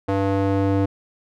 square tone with band-pass filter sweep, 98 Hz, G2, in tune, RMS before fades -20 dBFS, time 0.08-0.86 s, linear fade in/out 10 ms, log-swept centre 550 to 340 Hz, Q 0.95, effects none

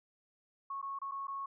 sine tone with dropouts, 1100 Hz, C#6, 14 cents flat, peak -37 dBFS, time 0.7-1.46 s, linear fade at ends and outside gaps 5 ms, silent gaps 0.816-0.826 / 0.989-1.016 / 1.113-1.118 / 1.271-1.28 s, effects none

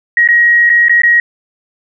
sine tone with dropouts, 1893 Hz, A#6, 26 cents sharp, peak -5 dBFS, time 0.17-1.2 s, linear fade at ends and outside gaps 2 ms, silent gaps 0.276-0.287 / 0.694-0.699 / 0.884-0.895 / 1.019-1.034 s, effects none

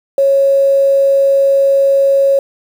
sine tone with quantisation, 550 Hz, C#5, 14 cents flat, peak -7 dBFS, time 0.18-2.39 s, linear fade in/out 2 ms, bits 6, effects none

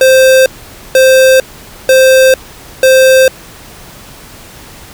square tone bursts, 523.3 Hz, C5, in tune, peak -3 dBFS, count 4, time 0.01-3.28 s, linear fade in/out 2 ms, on 450 ms, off 490 ms, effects pink hiss -33 dBFS RMS until 4.93 s

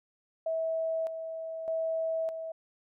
sine tone with tremolo, 649 Hz, E5, 27 cents flat, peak -28 dBFS, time 0.46-2.52 s, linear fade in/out 5 ms, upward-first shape square, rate 0.82 Hz, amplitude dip 55%, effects none

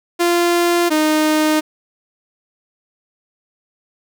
sawtooth tone pair in turn, 346.2 / 308.4 Hz, F4 / D#4, -15 / -15 cents, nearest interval major second, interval 200 cents, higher first, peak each -9 dBFS, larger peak neither, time 0.19-0.9 / 0.9-1.61 s, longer neither, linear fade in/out 20 ms, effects none

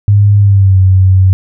sine tone with pitch glide, 102.1 to 94.17 Hz, G#2 to F#2, -29 to +31 cents, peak -3 dBFS, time 0.08-1.33 s, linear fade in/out 0 ms, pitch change -140 cents, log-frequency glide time 0.39-0.79 s, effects none

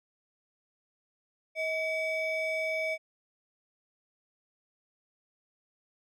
triangle ring-modulated tone, 1456 Hz, F#6, 28 cents flat, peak -24 dBFS, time 1.55-2.98 s, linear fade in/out 50 ms, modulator 819 Hz, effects none

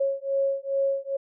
sine beating tone pair, 547 / 549.4 Hz, C#5 / C#5, -23 / -16 cents, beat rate 2.4 Hz, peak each -26 dBFS, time 0-1.17 s, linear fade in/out 10 ms, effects none

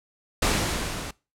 pink noise with level ramp, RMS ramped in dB -21 to -35 dBFS, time 0.42-1.11 s, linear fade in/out 5 ms, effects noise-tail reverb RT60 0.3 s tail -23 dB re dry + low-pass 10000 Hz 12 dB/octave

